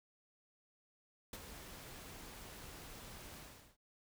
pink noise with ADSR envelope, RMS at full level -44 dBFS, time 1.33-3.77 s, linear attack 4 ms, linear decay 37 ms, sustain -8 dB, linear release 410 ms, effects none

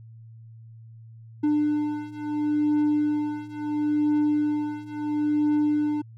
triangle beating tone pair, 297.9 / 298.63 Hz, D4 / D4, +25 / +29 cents, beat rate 0.73 Hz, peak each -24 / -22 dBFS, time 1.43-6.02 s, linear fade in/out 10 ms, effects added 113 Hz sine -43 dBFS peak until 6.17 s

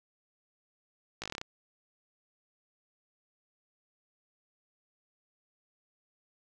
slowing click train, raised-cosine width 0.2 ms, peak -20 dBFS, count 9, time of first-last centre 1.22-1.414 s, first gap 17 ms, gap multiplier 1.1, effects none

